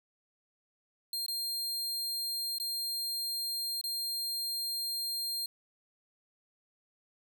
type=tone with dropouts; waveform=sawtooth; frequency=4200 Hz; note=C8; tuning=6 cents sharp; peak=-30 dBFS; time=1.13-5.46 s; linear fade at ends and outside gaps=2 ms; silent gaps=1.263-1.282 / 2.584-2.599 / 3.813-3.839 s; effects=none